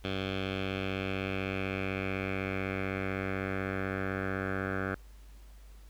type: tone with low-pass filter sweep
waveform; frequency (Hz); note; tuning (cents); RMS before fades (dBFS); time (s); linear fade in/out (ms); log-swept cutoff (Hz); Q
10% pulse; 95.9; G2; -37; -34; 0.04-4.95; 5; 3200 to 1600; 3.6
effects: added 50 Hz sine -49 dBFS peak until 5.89 s + pink hiss -63 dBFS RMS until 5.89 s